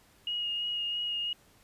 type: tone with vibrato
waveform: sine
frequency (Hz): 2870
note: F7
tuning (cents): +47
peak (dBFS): -30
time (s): 0.27-1.33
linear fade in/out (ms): 2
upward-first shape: sine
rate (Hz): 3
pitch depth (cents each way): 16
effects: pink hiss -62 dBFS RMS until 1.63 s + resampled to 32000 Hz